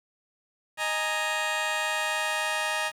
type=chord; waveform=15% pulse; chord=D# suspended fourth; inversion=none; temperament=just; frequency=622.3 / 829.7 / 933.4 Hz; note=D#5 / G#5 / A#5; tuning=0 / -2 / +2 cents; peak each=-25 / -26 / -25 dBFS; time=0.77-2.92 s; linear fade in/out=50 ms; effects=low-pass 11000 Hz 12 dB/octave + 9-bit